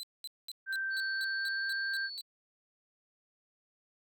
40% pulse tone bursts, 4037 Hz, B7, 37 cents sharp, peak -38 dBFS, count 10, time 0-2.21 s, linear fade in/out 0 ms, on 32 ms, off 210 ms
sine tone with pitch glide, 1564 to 1583.1 Hz, G6 to G6, -4 to +17 cents, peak -32 dBFS, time 0.66-2.1 s, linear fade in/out 50 ms, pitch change +21 cents, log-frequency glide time 1.05-1.74 s
sine tone, 4435 Hz, C#8, in tune, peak -40 dBFS, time 0.9-2.22 s, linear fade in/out 50 ms
effects none

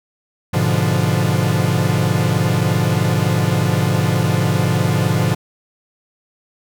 45% pulse chord, G# diminished seventh, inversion none, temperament equal, 103.83 / 123.47 / 146.83 / 174.61 Hz, G#2 / B2 / D3 / F3, 0 / 0 / 0 / 0 cents, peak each -20 dBFS, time 0.53-5.35 s, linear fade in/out 10 ms, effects none

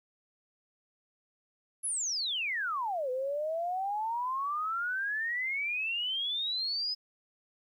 sine exponential two-way sweep, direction down then up, 11250 to 498.9 to 5100 Hz, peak -30 dBFS, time 1.83-6.95 s, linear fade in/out 20 ms, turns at 3.1 s, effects 11-bit

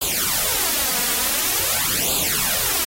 white noise with flanger, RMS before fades -21 dBFS, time 0.01-2.85 s, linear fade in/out 10 ms, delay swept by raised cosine 0.26 to 4.16 ms, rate 0.47 Hz, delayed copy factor +0.8, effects AAC 48 kbps

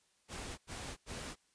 pink noise bursts, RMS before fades -44 dBFS, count 3, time 0.28-1.358 s, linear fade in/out 50 ms, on 300 ms, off 89 ms, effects white hiss -73 dBFS RMS until 1.54 s + resampled to 22050 Hz

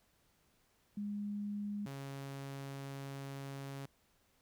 sine / sawtooth tone pair in turn, 205.4 / 137.72 Hz, G#3 / C#3, -19 / -11 cents, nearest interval perfect fifth, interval 692 cents, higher first, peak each -37 / -39 dBFS, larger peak first, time 0.97-1.86 / 1.86-3.86 s, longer second, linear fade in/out 5 ms, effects pink hiss -73 dBFS RMS until 4.41 s

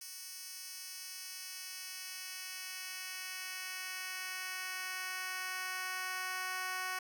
10% pulse tone with high-pass filter sweep, 370.9 Hz, F#4, 4 cents sharp, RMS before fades -42 dBFS, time 0.01-6.99 s, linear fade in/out 5 ms, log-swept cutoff 5800 to 1000 Hz, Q 0.84, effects none

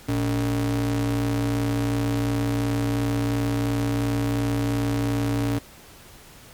square ring-modulated tone, 84.3 Hz, E2, 39 cents sharp, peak -19 dBFS, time 0.08-5.59 s, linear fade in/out 10 ms, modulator 200 Hz, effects pink hiss -47 dBFS RMS until 6.53 s + MP3 96 kbps

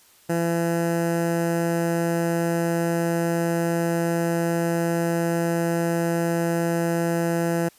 15% pulse tone with notch filter, 168.6 Hz, E3, 39 cents sharp, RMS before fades -23 dBFS, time 0.29-7.69 s, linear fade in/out 10 ms, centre 3600 Hz, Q 0.68, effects white hiss -55 dBFS RMS until 7.78 s + resampled to 32000 Hz

